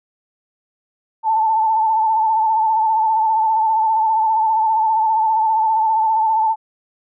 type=tone with vibrato; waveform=sine; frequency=881 Hz; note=A5; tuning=2 cents sharp; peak=-13 dBFS; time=1.23-6.56 s; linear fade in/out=50 ms; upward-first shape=triangle; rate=15 Hz; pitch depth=54 cents each way; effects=none